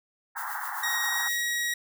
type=band-pass noise; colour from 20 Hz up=pink; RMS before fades=-35 dBFS; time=0.35-1.29 s; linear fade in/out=20 ms; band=780 to 1900 Hz; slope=96 dB/octave
type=noise with tremolo; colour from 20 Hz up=violet; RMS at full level=-37 dBFS; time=0.36-1.42 s; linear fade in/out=20 ms; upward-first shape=triangle; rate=7.6 Hz; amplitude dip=65%
type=tone with pitch glide; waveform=sawtooth; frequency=1884 to 1902.6 Hz; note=A#6 to A#6; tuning=+18 to +35 cents; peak=-23 dBFS; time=0.83-1.74 s; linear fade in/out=5 ms; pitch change=+17 cents; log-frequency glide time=1.04-1.41 s
effects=none